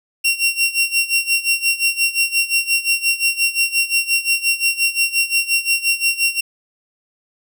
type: tone with tremolo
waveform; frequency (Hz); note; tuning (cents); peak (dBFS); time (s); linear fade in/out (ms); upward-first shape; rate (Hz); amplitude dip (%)
sawtooth; 2742; F7; -32; -9; 0.24-6.41; 10; sine; 5.7; 85
effects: none